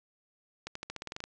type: accelerating click train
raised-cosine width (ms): 0.2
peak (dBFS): -21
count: 11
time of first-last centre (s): 0.67-1.24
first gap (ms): 84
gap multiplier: 0.91
effects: resampled to 22050 Hz